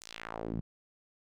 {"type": "tone with band-pass filter sweep", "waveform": "sawtooth", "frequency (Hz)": 55.9, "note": "A1", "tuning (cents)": 28, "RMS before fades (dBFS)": -40, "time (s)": [0.01, 0.61], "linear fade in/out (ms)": 10, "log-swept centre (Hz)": [7800, 150], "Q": 1.8, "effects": []}